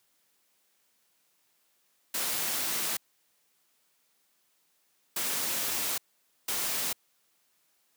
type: noise bursts at uneven times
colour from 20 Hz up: white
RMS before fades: -31 dBFS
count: 3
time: 2.14-2.97 / 5.16-5.98 / 6.48-6.93 s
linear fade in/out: 5 ms
effects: white hiss -71 dBFS RMS until 7.96 s + high-pass 150 Hz 12 dB/octave